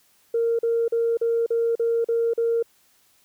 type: tone bursts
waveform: sine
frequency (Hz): 463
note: A#4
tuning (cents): -12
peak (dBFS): -18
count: 8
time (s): 0.34-2.627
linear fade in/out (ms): 5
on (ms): 250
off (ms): 41
effects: tanh soft clip ceiling -14 dBFS + white hiss -61 dBFS RMS until 3.24 s